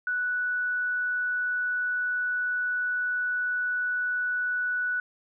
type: tone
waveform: sine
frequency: 1479 Hz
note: F#6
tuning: 1 cent flat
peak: -25 dBFS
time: 0.07-5 s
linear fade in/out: 2 ms
effects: none